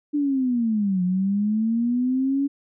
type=linear two-way sweep; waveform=sine; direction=down then up; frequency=297.6 to 178.4 to 282.6 Hz; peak=-19 dBFS; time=0.13-2.48 s; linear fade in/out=20 ms; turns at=1.03 s; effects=none